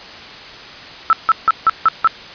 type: tone bursts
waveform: sine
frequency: 1318.5 Hz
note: E6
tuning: in tune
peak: -7 dBFS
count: 6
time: 1.1-2.074 s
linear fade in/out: 0 ms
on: 29 ms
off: 160 ms
effects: white hiss -34 dBFS RMS until 2.34 s + resampled to 11025 Hz